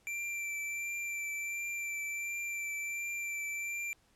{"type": "tone with vibrato", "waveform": "square", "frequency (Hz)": 2349, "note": "D7", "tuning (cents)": 0, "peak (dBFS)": -36, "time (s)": [0.07, 3.93], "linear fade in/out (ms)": 0, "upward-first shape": "triangle", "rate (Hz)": 1.4, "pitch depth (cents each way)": 19, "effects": ["pink hiss -69 dBFS RMS until 4.15 s", "low-pass 11000 Hz 12 dB/octave"]}